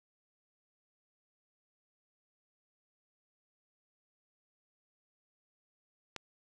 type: click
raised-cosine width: 0.2 ms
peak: -22 dBFS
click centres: 6.163 s
effects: none